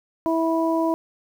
harmonic tone, 327.1 Hz, E4, 13 cents flat, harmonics 1 / 2 / 3, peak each -21 / -24 / -26 dBFS, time 0.26-0.94 s, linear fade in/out 0 ms, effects 8-bit

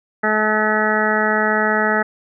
harmonic tone, 214.8 Hz, A3, 41 cents flat, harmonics 1 / 2 / 3 / 4 / 6 / 7 / 8 / 9, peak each -23 / -23 / -23 / -23 / -23 / -23 / -23 / -23 dBFS, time 0.23-2.03 s, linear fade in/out 10 ms, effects none

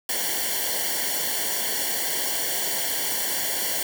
white noise with comb filter, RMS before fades -26 dBFS, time 0.09-3.83 s, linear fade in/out 2 ms, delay 0.79 ms, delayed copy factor -0.95, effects none

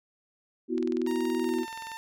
sine chord, B suspended fourth, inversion none, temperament equal, 246.9 / 329.6 / 370 Hz, B3 / E4 / F#4, 0 / 0 / 0 cents, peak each -30 dBFS, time 0.68-1.66 s, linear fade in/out 50 ms
click train, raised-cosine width 0.2 ms, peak -26 dBFS, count 25, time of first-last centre 0.78-1.917 s, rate 21.1 Hz
sawtooth tone with pitch glide, 932.3 to 900 Hz, A#5 to A5, 0 to +39 cents, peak -34 dBFS, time 1.07-1.97 s, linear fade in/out 0 ms, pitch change -61 cents, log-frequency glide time 1.4-1.65 s
effects none

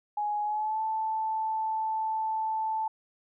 sine tone with pitch glide, 835 to 878.5 Hz, G#5 to A5, +9 to -3 cents, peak -27 dBFS, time 0.17-2.88 s, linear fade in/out 5 ms, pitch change +88 cents, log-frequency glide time 0.43-0.81 s, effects none

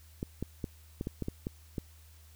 clicks, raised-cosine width 3 ms, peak -21 dBFS, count 9, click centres 0.229 / 0.426 / 0.642 / 1.011 / 1.071 / 1.223 / 1.284 / 1.469 / 1.782 s, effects added 78 Hz sine -54 dBFS peak until 2.35 s + white hiss -62 dBFS RMS until 2.35 s

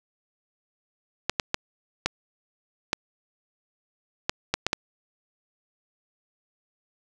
clicks, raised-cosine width 0.2 ms, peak -5 dBFS, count 9, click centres 1.296 / 1.398 / 1.544 / 2.06 / 2.931 / 4.295 / 4.54 / 4.666 / 4.731 s, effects none

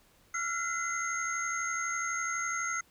sine tone cluster, 1349 / 1421 / 2045 / 6440 Hz, E6 / F6 / C7 / G8, +40 / +30 / -40 / +46 cents, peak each -35 / -37 / -35 / -36 dBFS, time 0.34-2.81 s, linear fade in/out 5 ms, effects tanh soft clip ceiling -22 dBFS + pink hiss -64 dBFS RMS until 2.9 s

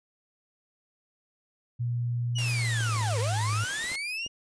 sine tone with pitch glide, 120 to 106.91 Hz, B2 to A2, -49 to -49 cents, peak -26 dBFS, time 1.79-3.65 s, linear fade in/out 20 ms, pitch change -200 cents, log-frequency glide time 2.52-3.12 s
35% pulse linear two-way sweep, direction down then up, 2980 to 440 to 2878 Hz, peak -29 dBFS, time 2.35-4.28 s, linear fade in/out 20 ms, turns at 3.19 s
white noise, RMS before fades -36 dBFS, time 2.38-3.96 s, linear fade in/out 5 ms
clicks, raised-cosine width 2 ms, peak -32 dBFS, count 9, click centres 2.807 / 2.893 / 2.965 / 3.011 / 3.53 / 3.638 / 3.842 / 3.917 / 4.264 s
effects resampled to 22050 Hz

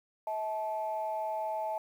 sine tone pair together, 643.7 / 868 Hz, E5 / A5, -41 / -24 cents, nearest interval perfect fourth, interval 517 cents, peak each -34 / -33 dBFS, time 0.27-1.78 s, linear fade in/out 2 ms, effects tanh soft clip ceiling -25 dBFS + 10-bit

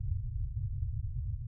white low-pass noise, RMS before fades -35 dBFS, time 0-1.47 s, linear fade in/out 5 ms, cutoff 130 Hz, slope 96 dB/octave, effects none

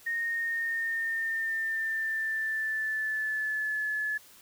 sine tone with pitch glide, 1851 to 1717.1 Hz, A#6 to A6, -13 to -43 cents, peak -28 dBFS, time 0.06-4.18 s, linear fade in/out 10 ms, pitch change -130 cents, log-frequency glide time 0.25-3.87 s, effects white hiss -55 dBFS RMS until 4.41 s

